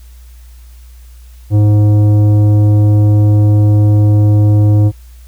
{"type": "tone with tanh clipping", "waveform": "sine", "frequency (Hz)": 104.6, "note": "G#2", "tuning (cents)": 13, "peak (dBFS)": -7, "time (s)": [1.5, 4.92], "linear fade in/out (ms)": 50, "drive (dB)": 11, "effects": ["added 60 Hz sine -33 dBFS peak until 5.27 s", "white hiss -49 dBFS RMS until 5.27 s"]}